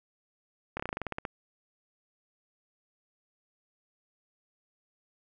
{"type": "slowing click train", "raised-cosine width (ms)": 0.5, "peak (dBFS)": -18, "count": 12, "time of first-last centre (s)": [0.77, 1.252], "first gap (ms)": 26, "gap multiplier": 1.1, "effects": []}